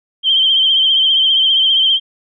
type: tone with vibrato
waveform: sine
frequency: 3142 Hz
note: G7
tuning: 3 cents sharp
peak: -9 dBFS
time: 0.23-2 s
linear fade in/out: 50 ms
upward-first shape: triangle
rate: 15 Hz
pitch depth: 60 cents each way
effects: none